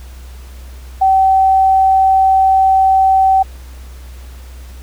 sine tone, 767 Hz, G5, 38 cents flat, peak -7 dBFS, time 1.01-3.43 s, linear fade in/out 10 ms, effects added 63 Hz sine -30 dBFS peak until 4.82 s + pink hiss -43 dBFS RMS until 4.82 s

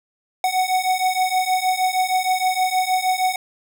square beating tone pair, 740 / 746.4 Hz, F#5 / F#5, 0 / +15 cents, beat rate 6.4 Hz, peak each -22 / -21 dBFS, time 0.44-3.36 s, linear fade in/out 2 ms, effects none

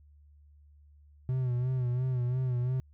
triangle tone with vibrato, 125.9 Hz, B2, 34 cents sharp, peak -25 dBFS, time 1.29-2.8 s, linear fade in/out 0 ms, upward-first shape sine, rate 2.9 Hz, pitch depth 59 cents each way, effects added 73 Hz sine -55 dBFS peak until 2.93 s

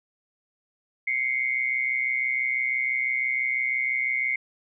sine tone pair together, 2091 / 2217 Hz, C7 / C#7, -2 / 0 cents, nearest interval minor second, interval 102 cents, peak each -25 / -27 dBFS, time 1.07-4.36 s, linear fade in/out 5 ms, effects none

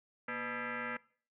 sine tone with frequency modulation, 130.81 Hz, C3, in tune, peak -36 dBFS, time 0.28-0.97 s, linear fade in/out 5 ms, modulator 368 Hz, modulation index 5.7, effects noise-tail reverb RT60 0.5 s tail -23 dB re dry

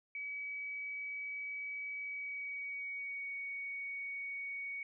sine tone with pitch glide, 2277 to 2237 Hz, C#7 to C#7, +46 to +15 cents, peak -39 dBFS, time 0.15-4.83 s, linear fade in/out 2 ms, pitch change -31 cents, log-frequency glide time 1.98-3.34 s, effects none

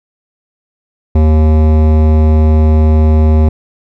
sine tone with hard clipping, 77.78 Hz, D#2, in tune, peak -7 dBFS, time 1.15-3.49 s, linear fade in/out 5 ms, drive 16 dB, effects none

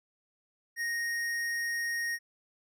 sine tone with hard clipping, 1864.7 Hz, A#6, in tune, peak -32 dBFS, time 0.76-2.19 s, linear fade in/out 50 ms, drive 13 dB, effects none

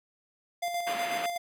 square tone with tremolo, 696 Hz, F5, 6 cents flat, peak -29 dBFS, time 0.62-1.38 s, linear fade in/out 10 ms, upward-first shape square, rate 8.1 Hz, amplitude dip 40%
white band-pass noise, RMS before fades -37 dBFS, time 0.87-1.26 s, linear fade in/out 2 ms, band 190 to 2800 Hz, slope 24 dB/octave
effects none

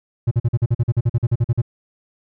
triangle tone bursts, 117.8 Hz, A#2, 19 cents sharp, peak -11 dBFS, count 16, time 0.27-1.618 s, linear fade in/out 10 ms, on 43 ms, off 44 ms, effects none

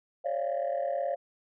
sine tone cluster, 543 / 582 / 690 Hz, C#5 / D5 / F5, -36 / -16 / -21 cents, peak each -31 dBFS, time 0.24-1.16 s, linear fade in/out 20 ms, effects tanh soft clip ceiling -23 dBFS

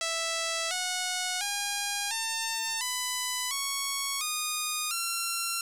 5% pulse tone with pitch steps, 659.3 / 731.5 / 811.7 / 900.6 / 999.3 / 1108.8 / 1230.3 / 1365.1 Hz, E5 / F#5 / G#5 / A5 / B5 / C#6 / D#6 / F6, 0 / -20 / -40 / +40 / +20 / 0 / -20 / -40 cents, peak -17 dBFS, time 0.01-5.61 s, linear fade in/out 2 ms, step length 700 ms, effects low-pass 12000 Hz 12 dB/octave + 9-bit

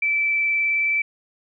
sine tone with vibrato, 2322 Hz, D7, 20 cents flat, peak -18 dBFS, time 0.02-1.02 s, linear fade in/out 5 ms, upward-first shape triangle, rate 19 Hz, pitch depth 13 cents each way, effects none

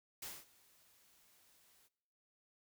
white noise with ADSR envelope, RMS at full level -45 dBFS, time 0.22-1.89 s, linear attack 7 ms, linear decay 220 ms, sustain -24 dB, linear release 32 ms, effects noise-tail reverb RT60 0.9 s tail -21 dB re dry

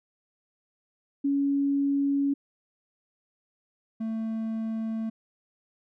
sine / triangle tone pair in turn, 280 / 222.8 Hz, C#4 / A3, +18 / +22 cents, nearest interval major third, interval 396 cents, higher first, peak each -22 / -26 dBFS, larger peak first, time 1.24-2.34 / 4-5.1 s, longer neither, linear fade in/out 10 ms, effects none

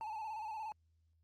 triangle tone with vibrato, 870 Hz, A5, 20 cents flat, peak -38 dBFS, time 0.01-0.72 s, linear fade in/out 0 ms, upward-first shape square, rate 17 Hz, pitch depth 47 cents each way, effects added 81 Hz sine -70 dBFS peak until 1.23 s + Opus 48 kbps

